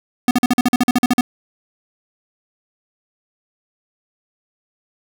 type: tone bursts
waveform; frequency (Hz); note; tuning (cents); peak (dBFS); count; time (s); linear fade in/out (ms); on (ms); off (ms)
square; 246.9; B3; 0; -11; 13; 0.28-1.21; 2; 30; 45
effects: none